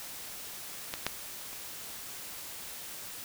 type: clicks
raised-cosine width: 0.2 ms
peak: -16 / -11 / -27 dBFS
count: 3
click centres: 0.939 / 1.066 / 1.531 s
effects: white hiss -43 dBFS RMS until 3.24 s